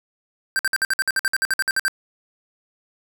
square tone bursts, 1568 Hz, G6, in tune, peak -18 dBFS, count 16, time 0.56-1.881 s, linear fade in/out 0 ms, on 31 ms, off 55 ms, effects none

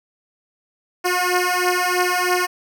10% pulse beating tone pair, 358.7 / 361.8 Hz, F4 / F#4, +46 / -39 cents, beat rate 3.1 Hz, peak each -12 dBFS, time 1.04-2.47 s, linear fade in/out 20 ms, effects none

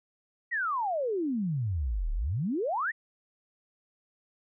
sine exponential two-way sweep, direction down then up, 1975.5 to 34.42 to 1975.5 Hz, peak -27 dBFS, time 0.51-2.92 s, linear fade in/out 20 ms, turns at 2.12 s, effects none

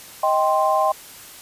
sine chord, C minor, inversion first, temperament just, 627.9 / 784.9 / 1046.5 Hz, Eb5 / G5 / C6, +16 / +2 / 0 cents, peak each -20 dBFS, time 0.23-0.92 s, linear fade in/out 5 ms, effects white hiss -41 dBFS RMS until 1.41 s + resampled to 32000 Hz

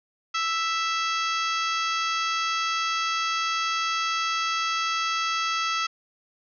harmonic tone with a mistuned harmonic, 659.3 Hz, E5, in tune, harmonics 2 / 3 / 4 / 5 / 6 / 7 / 8 / 9 / 10, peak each -26 / -34 / -32 / -33 / -40 / -36 / -38 / -43 / -42 dBFS, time 0.34-5.87 s, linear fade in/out 10 ms, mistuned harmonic 10, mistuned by -58 cents, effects none

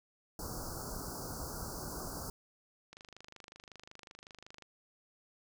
pink band-stop noise, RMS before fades -42 dBFS, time 0.39-2.3 s, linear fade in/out 2 ms, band 1500 to 4500 Hz, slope 96 dB/octave
click train, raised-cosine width 0.2 ms, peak -33 dBFS, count 44, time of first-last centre 2.93-4.623 s, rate 25.4 Hz
effects none

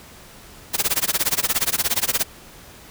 white noise with tremolo, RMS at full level -18 dBFS, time 0.73-2.24 s, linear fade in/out 20 ms, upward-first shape sine, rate 17 Hz, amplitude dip 100%, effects pink hiss -44 dBFS RMS until 2.9 s

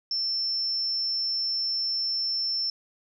sine tone, 5360 Hz, E8, 28 cents sharp, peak -25 dBFS, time 0.11-2.7 s, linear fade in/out 2 ms, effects 11-bit

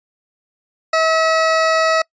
20% pulse tone, 644 Hz, E5, 41 cents flat, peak -8 dBFS, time 0.93-2.02 s, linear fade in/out 5 ms, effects noise-tail reverb RT60 0.1 s tail -26 dB re dry + resampled to 16000 Hz

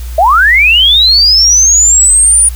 sine linear sweep, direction up, 612 to 9600 Hz, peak -3 dBFS, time 0.18-2.49 s, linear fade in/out 5 ms, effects added 60 Hz sine -18 dBFS peak until 2.55 s + white hiss -34 dBFS RMS until 2.55 s

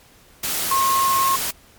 sine tone in noise, 1076 Hz, C6, 48 cents sharp, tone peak -16 dBFS, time 0.71-1.36 s, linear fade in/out 5 ms, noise white, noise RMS -24 dBFS, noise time 0.43-1.51 s, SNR +5 dB, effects pink hiss -51 dBFS RMS until 1.78 s + MP3 96 kbps

